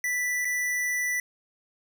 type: tone with dropouts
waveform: square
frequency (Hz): 1975.5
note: B6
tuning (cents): 0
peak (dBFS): -26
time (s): 0.04-1.2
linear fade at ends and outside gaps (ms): 2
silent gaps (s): 0.448-0.452
effects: none